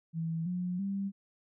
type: tone with pitch steps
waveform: sine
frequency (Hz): 163.7 / 179.55 / 196.94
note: E3 / F3 / G3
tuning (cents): -12 / +48 / +8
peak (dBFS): -31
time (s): 0.13-1.12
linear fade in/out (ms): 50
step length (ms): 330
effects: none